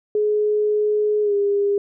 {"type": "tone with pitch glide", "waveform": "sine", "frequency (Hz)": [421.4, 404.2], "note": ["G#4", "G#4"], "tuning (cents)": [25, -47], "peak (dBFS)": -16, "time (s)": [0.15, 1.78], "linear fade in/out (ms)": 2, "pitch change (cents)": -72, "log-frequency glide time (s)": [1.22, 1.34], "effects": []}